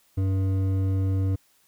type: tone with hard clipping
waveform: sine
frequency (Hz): 95.7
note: G2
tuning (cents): -41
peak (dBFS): -23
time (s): 0.17-1.36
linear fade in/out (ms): 10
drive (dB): 9
effects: white hiss -63 dBFS RMS until 1.67 s